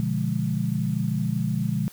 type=chord; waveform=sine; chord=B diminished seventh; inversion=none; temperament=equal with one note detuned; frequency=122.05 / 146.83 / 174.61 / 207.7 Hz; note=B2 / D3 / F3 / Ab3; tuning=-20 / 0 / 0 / 0 cents; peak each=-28 dBFS; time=0-1.88 s; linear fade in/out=0 ms; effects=white hiss -49 dBFS RMS until 1.92 s